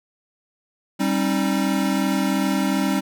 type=chord; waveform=square; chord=C minor; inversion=second; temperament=equal with one note detuned; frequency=196 / 268.4 / 311.1 Hz; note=G3 / C4 / Eb4; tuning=0 / +44 / 0 cents; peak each=-23 / -24 / -26 dBFS; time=0.99-3.01 s; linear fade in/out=20 ms; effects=none